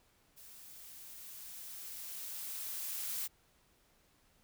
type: noise with level ramp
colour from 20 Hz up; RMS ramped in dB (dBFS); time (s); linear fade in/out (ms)
blue; -55 to -38; 0.36-3.28; 20
effects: pink hiss -70 dBFS RMS until 4.43 s